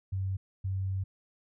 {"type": "tone bursts at uneven times", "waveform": "sine", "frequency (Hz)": 95.6, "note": "G2", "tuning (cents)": -43, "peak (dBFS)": -29, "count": 2, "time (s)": [[0.12, 0.37], [0.64, 1.04]], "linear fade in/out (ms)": 10, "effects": []}